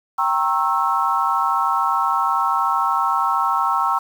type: chord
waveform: sine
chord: G diminished seventh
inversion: none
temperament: equal with one note detuned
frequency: 784 / 932.3 / 1085.3 / 1318.5 Hz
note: G5 / Bb5 / Db6 / Fb6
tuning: 0 / 0 / -37 / 0 cents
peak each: -24 / -22 / -21 / -21 dBFS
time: 0.18-3.99 s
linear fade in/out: 10 ms
effects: 7-bit